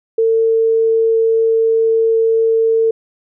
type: tone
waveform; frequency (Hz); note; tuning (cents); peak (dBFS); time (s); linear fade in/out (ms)
sine; 450.5; A4; +41; -10; 0.18-2.91; 5
effects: none